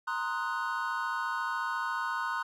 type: chord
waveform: triangle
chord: C half-diminished seventh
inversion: third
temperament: equal with one note detuned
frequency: 932.3 / 1046.5 / 1251.7 / 1480 Hz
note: Bb5 / C6 / Eb6 / Gb6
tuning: 0 / 0 / +10 / 0 cents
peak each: -35 / -34 / -35 / -33 dBFS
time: 0.07-2.43 s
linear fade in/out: 10 ms
effects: none